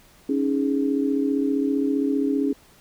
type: chord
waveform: sine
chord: C# suspended second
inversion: none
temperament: equal with one note detuned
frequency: 277.2 / 312.4 / 415.3 Hz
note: C#4 / D#4 / G#4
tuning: 0 / +7 / 0 cents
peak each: -21 / -27 / -27 dBFS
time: 0.29-2.53 s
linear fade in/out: 5 ms
effects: pink hiss -54 dBFS RMS until 2.8 s